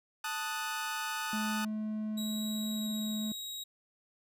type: chord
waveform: sawtooth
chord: D# diminished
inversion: second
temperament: equal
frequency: 880 / 1244.5 / 1480 Hz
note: A5 / D#6 / F#6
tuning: 0 / 0 / 0 cents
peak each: -35 dBFS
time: 0.24-1.65 s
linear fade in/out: 5 ms
type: tone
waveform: triangle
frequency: 215.1 Hz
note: A3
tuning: 39 cents flat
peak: -31 dBFS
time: 1.33-3.32 s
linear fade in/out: 2 ms
type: tone with pitch glide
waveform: sawtooth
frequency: 3847 to 3812 Hz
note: B7 to A#7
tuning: -46 to +38 cents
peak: -36 dBFS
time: 2.17-3.64 s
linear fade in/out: 10 ms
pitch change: -16 cents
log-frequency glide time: 2.47-3.16 s
effects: none